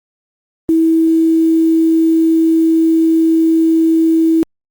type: tone with quantisation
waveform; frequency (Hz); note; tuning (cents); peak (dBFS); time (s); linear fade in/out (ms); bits
sine; 324.9; E4; -25; -8; 0.69-4.43; 0; 6
effects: Opus 24 kbps